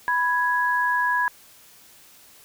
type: tone pair together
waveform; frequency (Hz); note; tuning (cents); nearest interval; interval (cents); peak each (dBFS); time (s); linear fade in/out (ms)
sine; 988.5 / 1664; B5 / G#6; +1 / +3; major sixth; 902; -22; 0.08-1.28; 0
effects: white hiss -51 dBFS RMS until 2.44 s